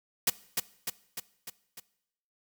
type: noise with echo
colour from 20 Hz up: white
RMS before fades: -24 dBFS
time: 0.27-0.3 s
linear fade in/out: 5 ms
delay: 300 ms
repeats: 5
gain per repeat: -4 dB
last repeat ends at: 1.8 s
effects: noise-tail reverb RT60 0.8 s tail -20 dB re dry